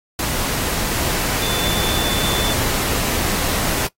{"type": "tone in noise", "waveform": "sine", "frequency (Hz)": 3520, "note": "A7", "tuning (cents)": 0, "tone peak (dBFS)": -23, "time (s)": [1.42, 2.53], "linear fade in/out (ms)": 2, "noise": "pink", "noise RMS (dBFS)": -21, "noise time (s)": [0.19, 3.87], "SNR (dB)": -5, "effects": ["noise-tail reverb RT60 0.1 s tail -18 dB re dry", "AAC 48 kbps"]}